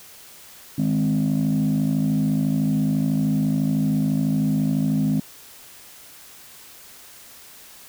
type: chord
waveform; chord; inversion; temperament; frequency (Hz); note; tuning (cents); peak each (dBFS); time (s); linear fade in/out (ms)
sine; Ab major; second; equal; 155.56 / 207.7 / 261.6; Eb3 / Ab3 / C4; 0 / 0 / 0; -21; 0.78-5.2; 5
effects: tanh soft clip ceiling -14 dBFS + white hiss -45 dBFS RMS until 7.88 s